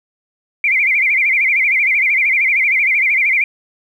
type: tone with vibrato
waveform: sine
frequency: 2217 Hz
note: C#7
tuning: in tune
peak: -11 dBFS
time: 0.64-3.44 s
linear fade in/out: 2 ms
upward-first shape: sine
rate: 13 Hz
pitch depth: 150 cents each way
effects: 8-bit